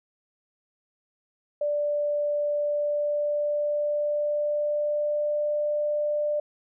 sine tone with pitch glide, 587.3 to 594.1 Hz, D5 to D5, 0 to +20 cents, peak -23 dBFS, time 1.61-6.4 s, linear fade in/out 5 ms, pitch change +20 cents, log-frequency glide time 2.54-5.53 s, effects none

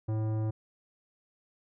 sine tone with tanh clipping, 109.2 Hz, A2, 13 cents flat, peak -30 dBFS, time 0.08-0.51 s, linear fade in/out 10 ms, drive 15 dB, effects none

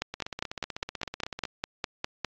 two click trains, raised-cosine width 0.2 ms, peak -17 / -11 dBFS, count 22 / 12, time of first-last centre 0.14-1.453 / 0.02-2.247 s, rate 16 / 4.94 Hz, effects low-pass 6000 Hz 12 dB/octave + AAC 64 kbps

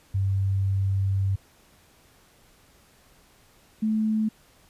sine tone pair in turn, 97.2 / 217.3 Hz, G2 / A3, -14 / -21 cents, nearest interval octave + major second, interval 1393 cents, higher second, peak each -21 dBFS, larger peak neither, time 0.14-1.36 / 3.82-4.29 s, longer first, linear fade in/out 10 ms, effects pink hiss -58 dBFS RMS until 4.69 s + resampled to 32000 Hz

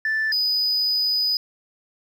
sine tone pair in turn, 1760 / 4978 Hz, A6 / D#8, 0 / 0 cents, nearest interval octave + tritone, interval 1800 cents, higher second, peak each -18 / -16 dBFS, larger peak second, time 0.05-0.32 / 0.32-1.37 s, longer second, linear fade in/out 2 ms, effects tanh soft clip ceiling -18 dBFS + 9-bit

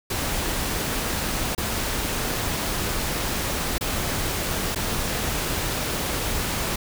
pink noise with dropouts, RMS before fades -26 dBFS, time 0.1-6.76 s, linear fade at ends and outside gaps 5 ms, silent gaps 1.55-1.578 / 3.782-3.809 / 4.749-4.758 s, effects none

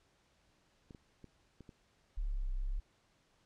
clicks, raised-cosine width 3 ms, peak -39 dBFS, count 5, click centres 0.908 / 0.948 / 1.243 / 1.607 / 1.692 s
sine exponential two-way sweep, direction down then up, 37 to 31.79 to 35.05 Hz, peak -33 dBFS, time 2.17-2.8 s, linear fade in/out 10 ms, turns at 2.5 s
effects pink hiss -72 dBFS RMS until 3.45 s + low-pass 7000 Hz 12 dB/octave

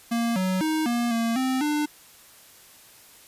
square tone with pitch steps, 233 / 186.5 / 313.4 / 237.7 / 230 / 260.1 / 298.4 Hz, A#3 / F#3 / D#4 / A#3 / A#3 / C4 / D4, -1 / +14 / +13 / +34 / -23 / -10 / +28 cents, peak -23 dBFS, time 0.11-1.86 s, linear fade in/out 10 ms, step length 250 ms, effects white hiss -51 dBFS RMS until 3.27 s + resampled to 32000 Hz

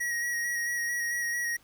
square tone with vibrato, 1900 Hz, A#6, 33 cents sharp, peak -29 dBFS, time 0-1.57 s, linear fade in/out 10 ms, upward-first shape square, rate 4.5 Hz, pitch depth 17 cents each way, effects pink hiss -61 dBFS RMS until 1.63 s

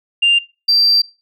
sine tone pair in turn, 2794 / 4699 Hz, F7 / D8, 0 / 0 cents, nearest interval major sixth, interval 900 cents, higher second, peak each -8 dBFS, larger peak neither, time 0.22-0.39 / 0.68-1.02 s, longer second, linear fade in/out 10 ms, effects noise-tail reverb RT60 0.3 s tail -21 dB re dry + tanh soft clip ceiling -5 dBFS

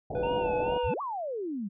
white low-pass noise, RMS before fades -35 dBFS, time 0.1-0.78 s, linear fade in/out 5 ms, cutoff 820 Hz, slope 96 dB/octave
triangle tone, 493.9 Hz, B4, in tune, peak -26 dBFS, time 0.15-0.94 s, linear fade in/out 2 ms
square tone with vibrato, 900 Hz, A5, 39 cents sharp, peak -32 dBFS, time 0.23-0.94 s, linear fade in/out 5 ms, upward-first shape sine, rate 2.3 Hz, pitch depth 88 cents each way
sine exponential two-way sweep, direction up then down, 41.55 to 1174.7 to 187 Hz, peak -31 dBFS, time 0.83-1.69 s, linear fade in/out 20 ms, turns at 1.01 s
effects resampled to 8000 Hz

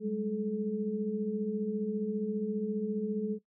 sine tone cluster, 194.6 / 209.4 / 431.2 Hz, G3 / G#3 / A4, -12 / +15 / -35 cents, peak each -38 / -33 / -34 dBFS, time 0-3.39 s, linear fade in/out 50 ms, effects noise-tail reverb RT60 0.1 s tail -18 dB re dry

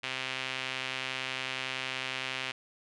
sawtooth tone with band-pass filter, 130.81 Hz, C3, in tune, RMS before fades -36 dBFS, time 0.03-2.52 s, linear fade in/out 10 ms, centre 2700 Hz, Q 2, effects resampled to 24000 Hz

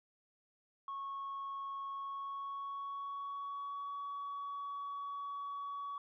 sine tone with pitch glide, 1100 to 1129.6 Hz, C#6 to C#6, -14 to +32 cents, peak -38 dBFS, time 0.88-5.98 s, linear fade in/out 2 ms, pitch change +46 cents, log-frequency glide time 1.89-3.94 s, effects tanh soft clip ceiling -37 dBFS

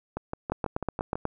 two click trains, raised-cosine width 1 ms, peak -17 / -13 dBFS, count 7 / 7, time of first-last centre 0.17-1.155 / 0.52-1.253 s, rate 6.09 / 8.18 Hz, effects none

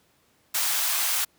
white high-pass noise, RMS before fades -25 dBFS, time 0.54-1.25 s, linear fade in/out 10 ms, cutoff 730 Hz, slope 24 dB/octave, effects pink hiss -64 dBFS RMS until 1.38 s + high-pass 80 Hz 12 dB/octave

